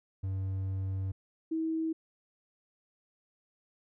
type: tone pair in turn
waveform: triangle / sine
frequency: 95.7 / 321.9 Hz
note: G2 / E4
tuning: -41 / -41 cents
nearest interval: octave + major sixth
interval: 2100 cents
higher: second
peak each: -29 / -29 dBFS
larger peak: neither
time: 0.23-1.12 / 1.51-1.93 s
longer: first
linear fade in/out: 10 ms
effects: none